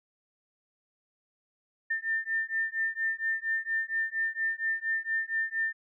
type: beating tone pair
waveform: sine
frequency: 1796 / 1800.3 Hz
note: A6 / A6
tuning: +35 / +39 cents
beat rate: 4.3 Hz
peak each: -31 dBFS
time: 1.9-5.73 s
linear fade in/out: 10 ms
effects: none